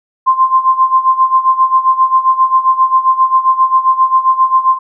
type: tone with tremolo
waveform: sine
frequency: 1046.5 Hz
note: C6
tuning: in tune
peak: -4 dBFS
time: 0.26-4.79 s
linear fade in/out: 20 ms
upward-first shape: sine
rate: 7.5 Hz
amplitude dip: 80%
effects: none